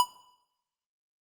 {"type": "tone with exponential decay", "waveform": "square", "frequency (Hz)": 986, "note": "B5", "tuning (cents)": -3, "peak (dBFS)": -16, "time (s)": [0, 0.09], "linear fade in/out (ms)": 0, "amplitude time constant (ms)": 19, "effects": ["noise-tail reverb RT60 0.9 s tail -19 dB re dry", "Opus 48 kbps"]}